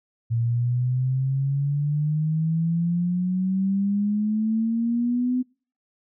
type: exponential sweep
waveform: sine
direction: up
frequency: 114.8 to 254.5 Hz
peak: -20 dBFS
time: 0.3-5.43 s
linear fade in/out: 20 ms
effects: noise-tail reverb RT60 0.4 s tail -25 dB re dry